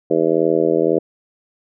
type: harmonic tone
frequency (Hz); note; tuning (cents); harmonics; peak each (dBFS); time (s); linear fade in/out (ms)
81.8; E2; -13; 2 / 3 / 4 / 5 / 6 / 7 / 8; -28 / -27 / -19 / -18 / -19 / -23 / -25; 0.1-0.99; 10
effects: none